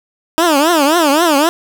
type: tone with vibrato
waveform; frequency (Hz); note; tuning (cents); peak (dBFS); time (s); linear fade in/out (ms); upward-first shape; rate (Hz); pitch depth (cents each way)
15% pulse; 311.1; D#4; 0; -3; 0.38-1.49; 0; triangle; 3.8; 250
effects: none